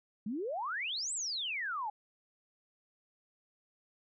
sine exponential two-way sweep, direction up then down, 196 to 8240 to 805 Hz, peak -34 dBFS, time 0.26-1.9 s, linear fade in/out 5 ms, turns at 1.13 s, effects none

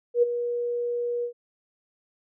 sine tone with ADSR envelope, 480 Hz, B4, 49 cents flat, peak -14 dBFS, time 0.14-1.33 s, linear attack 86 ms, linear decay 16 ms, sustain -11 dB, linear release 93 ms, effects none

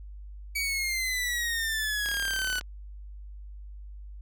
sawtooth exponential sweep, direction down, 2278 to 1480 Hz, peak -24 dBFS, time 0.55-2.6 s, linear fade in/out 10 ms
click train, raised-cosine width 0.2 ms, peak -20 dBFS, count 21, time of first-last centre 2.06-2.611 s, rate 36.3 Hz
effects added 50 Hz sine -40 dBFS peak until 4.21 s

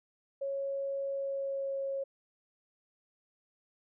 sine tone with pitch glide, 551 to 546.2 Hz, C#5 to C#5, -11 to -26 cents, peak -32 dBFS, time 0.41-2.04 s, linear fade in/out 10 ms, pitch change -15 cents, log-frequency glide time 1.11-1.79 s, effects none

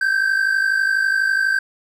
triangle tone pair together, 1556 / 1608.1 Hz, G6 / G6, -13 / +44 cents, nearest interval minor second, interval 57 cents, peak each -15 / -20 dBFS, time 0.01-1.59 s, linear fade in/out 5 ms, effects none

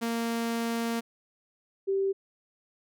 sawtooth / sine tone pair in turn, 231.3 / 389.7 Hz, A#3 / G4, -13 / -10 cents, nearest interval major sixth, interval 903 cents, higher second, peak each -24 dBFS, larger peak neither, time 0.01-1.01 / 1.87-2.13 s, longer first, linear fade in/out 20 ms, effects none

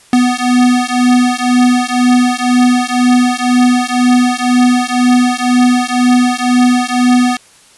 square beating tone pair, 246.9 / 248.9 Hz, B3 / B3, 0 / +14 cents, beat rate 2 Hz, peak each -12 dBFS, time 0.13-7.37 s, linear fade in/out 2 ms, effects white hiss -44 dBFS RMS until 7.77 s + resampled to 24000 Hz

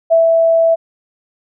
sine tone with ADSR envelope, 659.3 Hz, E5, in tune, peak -6 dBFS, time 0.1-0.76 s, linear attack 24 ms, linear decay 140 ms, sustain -2 dB, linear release 24 ms, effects none

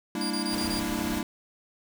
square chord, E half-diminished seventh, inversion first, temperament equal with one note detuned, 200.8 / 233.1 / 293.7 / 329.6 Hz, G3 / Bb3 / D4 / E4, +42 / 0 / 0 / 0 cents, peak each -35 dBFS, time 0.15-1.23 s, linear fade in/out 2 ms
35% pulse tone bursts, 4785 Hz, D8, 32 cents sharp, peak -30 dBFS, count 5, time 0.21-0.796 s, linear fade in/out 2 ms, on 94 ms, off 29 ms
pink noise, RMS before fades -36 dBFS, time 0.49-1.23 s, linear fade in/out 50 ms
effects none

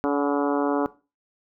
harmonic tone with a mistuned harmonic, 142.9 Hz, D3, 47 cents flat, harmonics 2 / 3 / 4 / 5 / 6 / 7 / 8 / 9 / 10, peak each -23 / -27 / -29 / -31 / -33 / -34 / -35 / -36 / -37 dBFS, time 0.04-0.86 s, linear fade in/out 0 ms, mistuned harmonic 5, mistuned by +37 cents, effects noise-tail reverb RT60 0.3 s tail -18 dB re dry

